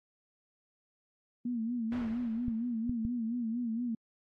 sine tone with vibrato, 233.6 Hz, A#3, 4 cents sharp, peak -31 dBFS, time 1.45-3.95 s, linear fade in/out 5 ms, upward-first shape sine, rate 4.3 Hz, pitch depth 95 cents each way
pink noise with exponential decay, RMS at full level -40 dBFS, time 1.92-2.94 s, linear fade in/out 1 ms, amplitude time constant 220 ms
clicks, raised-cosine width 5 ms, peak -25 dBFS, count 3, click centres 2.482 / 2.895 / 3.051 s
effects low-pass 2000 Hz 12 dB/octave + AAC 48 kbps

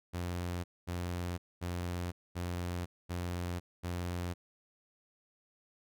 sawtooth tone bursts, 88.1 Hz, F2, 16 cents sharp, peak -31 dBFS, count 6, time 0.13-4.34 s, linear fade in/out 20 ms, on 510 ms, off 230 ms, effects none

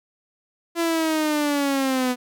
sawtooth linear sweep, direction down, 339.7 to 246.9 Hz, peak -16 dBFS, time 0.75-2.16 s, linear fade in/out 50 ms, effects none

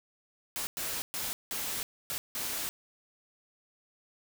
white noise bursts at uneven times, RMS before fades -35 dBFS, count 6, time 0.56-0.67 / 0.77-1.02 / 1.14-1.33 / 1.51-1.83 / 2.1-2.18 / 2.35-2.69 s, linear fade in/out 0 ms, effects none

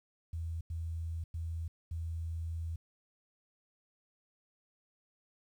sine tone bursts at uneven times, 82.41 Hz, E2, in tune, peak -35 dBFS, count 4, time 0.33-0.61 / 0.7-1.24 / 1.34-1.68 / 1.91-2.76 s, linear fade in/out 5 ms, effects 11-bit

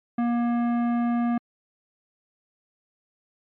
sine tone with tanh clipping, 237.6 Hz, A#3, 33 cents sharp, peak -23 dBFS, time 0.18-1.38 s, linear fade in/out 5 ms, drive 17 dB, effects low-pass 2000 Hz 12 dB/octave + MP3 64 kbps

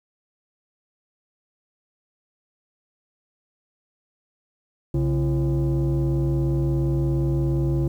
sine tone with frequency modulation, 138.59 Hz, C#3, in tune, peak -17 dBFS, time 4.94-7.88 s, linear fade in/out 5 ms, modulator 200 Hz, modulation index 1, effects tanh soft clip ceiling -17 dBFS + 9-bit

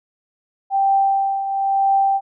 sine tone with tremolo, 784 Hz, G5, in tune, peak -12 dBFS, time 0.7-2.21 s, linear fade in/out 50 ms, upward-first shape triangle, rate 1 Hz, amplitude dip 65%, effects none

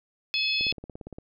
harmonic tone, 856 Hz, A5, 48 cents flat, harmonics 3 / 4 / 5 / 6, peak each -27 / -29 / -31 / -33 dBFS, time 0.34-0.72 s, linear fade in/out 0 ms
click train, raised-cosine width 2 ms, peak -26 dBFS, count 11, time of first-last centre 0.61-1.185 s, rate 17.4 Hz
effects none

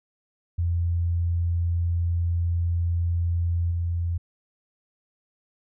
sine tone with level steps, 85.6 Hz, F2, 34 cents flat, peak -21 / -23 dBFS, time 0.58-4.18 s, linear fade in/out 10 ms, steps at 3.71 s, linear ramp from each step 2 ms, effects none

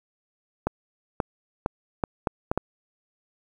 clicks, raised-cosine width 1 ms, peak -9 dBFS, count 7, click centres 0.67 / 1.202 / 1.661 / 2.038 / 2.272 / 2.515 / 2.576 s, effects 8-bit

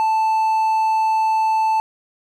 triangle tone, 880 Hz, A5, in tune, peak -13 dBFS, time 0-1.8 s, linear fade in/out 0 ms, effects none

